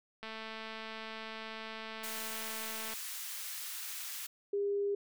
click train, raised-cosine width 0.3 ms, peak -28 dBFS, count 599, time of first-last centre 0.23-2.936 s, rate 221 Hz
white high-pass noise, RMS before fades -42 dBFS, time 2.03-4.27 s, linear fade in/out 10 ms, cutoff 1400 Hz, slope 12 dB/octave
sine tone, 403.4 Hz, G4, 50 cents sharp, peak -30 dBFS, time 4.53-4.95 s, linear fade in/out 5 ms
effects none

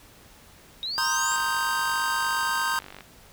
sine linear sweep, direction up, 3740 to 7700 Hz, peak -28 dBFS, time 0.83-1.36 s, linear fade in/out 0 ms
square chord, C minor seventh, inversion third, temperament equal, 932.3 / 1046.5 / 1244.5 / 1568 Hz, Bb5 / C6 / Eb6 / G6, 0 / 0 / 0 / 0 cents, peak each -31 / -31 / -32 / -28 dBFS, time 0.98-2.79 s, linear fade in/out 0 ms
click train, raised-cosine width 0.3 ms, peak -25 dBFS, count 83, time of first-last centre 1.32-3.007 s, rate 48.6 Hz
effects pink hiss -52 dBFS RMS until 3.32 s

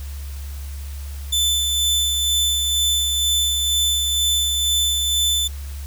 sawtooth tone with tremolo, 3520 Hz, A7, in tune, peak -13 dBFS, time 1.32-5.48 s, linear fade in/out 10 ms, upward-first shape sine, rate 2.1 Hz, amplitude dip 30%, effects added 70 Hz sine -28 dBFS peak until 5.86 s + white hiss -43 dBFS RMS until 5.86 s

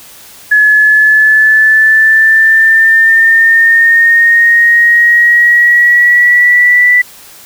sine exponential sweep, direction up, 1700 to 1975.5 Hz, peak -3 dBFS, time 0.51-7.02 s, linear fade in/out 10 ms, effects white hiss -35 dBFS RMS until 7.45 s

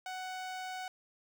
sawtooth tone with notch filter, 744 Hz, F#5, 9 cents sharp, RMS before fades -41 dBFS, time 0.06-0.88 s, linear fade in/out 2 ms, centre 12000 Hz, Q 0.72, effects none

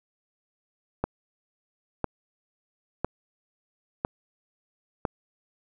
click train, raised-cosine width 1 ms, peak -11 dBFS, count 5, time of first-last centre 1.04-5.052 s, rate 0.997 Hz, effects none

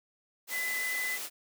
sine tone in noise, 2009 Hz, B6, 29 cents sharp, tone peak -31 dBFS, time 0.5-1.19 s, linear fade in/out 50 ms, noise white, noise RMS -38 dBFS, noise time 0.47-1.3 s, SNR +4 dB, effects high-pass 300 Hz 12 dB/octave

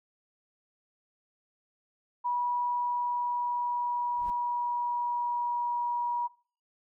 sine tone with pitch glide, 972 to 960.8 Hz, B5 to B5, -28 to -48 cents, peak -27 dBFS, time 2.24-6.28 s, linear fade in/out 20 ms, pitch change -20 cents, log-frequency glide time 2.56-5.68 s
brown noise with exponential growth, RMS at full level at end -39 dBFS, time 4.09-4.3 s, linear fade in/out 0 ms, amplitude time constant 45 ms
effects noise-tail reverb RT60 0.4 s tail -19 dB re dry

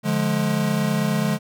square chord, D diminished, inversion none, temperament just, 146.83 / 176.2 / 211.4 Hz, D3 / F3 / Ab3, 0 / +16 / +31 cents, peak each -25 / -26 / -23 dBFS, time 0.03-1.39 s, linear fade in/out 50 ms, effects none

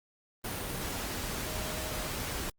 sine tone in noise, 622.3 Hz, D#5, in tune, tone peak -44 dBFS, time 1.46-2.08 s, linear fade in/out 5 ms, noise pink, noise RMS -36 dBFS, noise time 0.44-2.5 s, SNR -11 dB, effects Opus 32 kbps

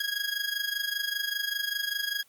20% pulse tone with amplitude modulation, 1648 Hz, G#6, 14 cents flat, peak -21 dBFS, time 0-2.23 s, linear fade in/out 5 ms, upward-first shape sine, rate 25.1 Hz, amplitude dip 75%, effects white hiss -63 dBFS RMS until 2.28 s + Opus 32 kbps

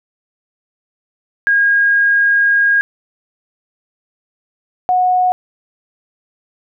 sine tone pair in turn, 1630 / 731.6 Hz, G#6 / F#5, -33 / -20 cents, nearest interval octave + major second, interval 1387 cents, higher first, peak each -9 / -10 dBFS, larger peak first, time 1.47-2.81 / 4.89-5.32 s, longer first, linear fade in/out 0 ms, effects none

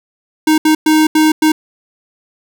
square tone bursts at uneven times, 311.1 Hz, D#4, in tune, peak -8 dBFS, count 5, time 0.47-0.58 / 0.65-0.75 / 0.86-1.07 / 1.15-1.32 / 1.42-1.52 s, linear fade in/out 5 ms, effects none

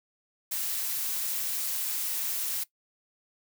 blue noise with amplitude modulation, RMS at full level -30 dBFS, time 0.51-2.64 s, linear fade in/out 10 ms, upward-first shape sine, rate 204 Hz, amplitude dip 25%, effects noise-tail reverb RT60 0.1 s tail -19 dB re dry

